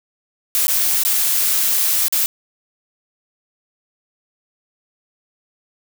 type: noise with dropouts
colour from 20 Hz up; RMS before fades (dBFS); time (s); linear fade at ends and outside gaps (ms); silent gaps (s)
blue; -17; 0.55-2.26; 0; 0.67-0.681 / 1.035-1.05 / 2.082-2.125
effects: none